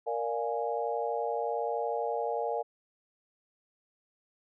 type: chord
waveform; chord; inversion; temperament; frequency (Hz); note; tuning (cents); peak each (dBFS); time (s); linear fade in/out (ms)
sine; Bb dominant seventh; none; equal; 466.2 / 587.3 / 698.5 / 830.6; Bb4 / D5 / F5 / Ab5; 0 / 0 / 0 / 0; -33 / -36 / -35 / -35; 0.06-2.63; 20
effects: none